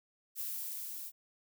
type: noise with level ramp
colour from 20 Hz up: violet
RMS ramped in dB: -38 to -44 dBFS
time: 0.35-1.12 s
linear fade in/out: 50 ms
effects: none